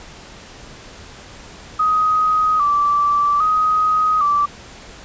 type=tone with vibrato; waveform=sine; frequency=1209 Hz; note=D6; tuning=50 cents sharp; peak=-13 dBFS; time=1.79-4.46 s; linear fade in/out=10 ms; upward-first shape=square; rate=0.62 Hz; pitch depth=65 cents each way; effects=pink hiss -39 dBFS RMS until 5.04 s + resampled to 16000 Hz